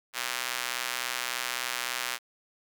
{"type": "tone with high-pass filter", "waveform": "square", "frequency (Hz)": 61.74, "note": "B1", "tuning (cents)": 0, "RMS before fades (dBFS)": -33, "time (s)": [0.13, 2.19], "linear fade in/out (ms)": 50, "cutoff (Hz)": 1600, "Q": 0.78, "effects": []}